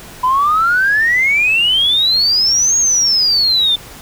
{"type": "exponential two-way sweep", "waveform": "sine", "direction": "up then down", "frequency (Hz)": [993, 6645, 3525], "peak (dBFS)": -9, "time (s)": [0.23, 3.76], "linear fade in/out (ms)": 10, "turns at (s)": 2.77, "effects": ["tanh soft clip ceiling -5 dBFS", "pink hiss -35 dBFS RMS until 4.01 s"]}